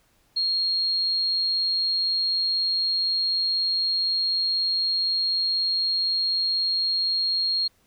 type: tone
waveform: sine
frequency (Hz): 4259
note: C8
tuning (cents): +30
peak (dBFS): -21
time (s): 0.36-7.68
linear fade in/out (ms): 10
effects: pink hiss -64 dBFS RMS until 7.86 s